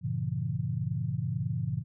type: chord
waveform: sine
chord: G diminished seventh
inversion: none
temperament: equal with one note detuned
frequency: 98 / 116.54 / 138.59 / 167.4 Hz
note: G2 / Bb2 / Db3 / Fb3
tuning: 0 / 0 / 0 / +27 cents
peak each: -37 / -33 / -33 / -35 dBFS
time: 0.01-1.84 s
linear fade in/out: 50 ms
effects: none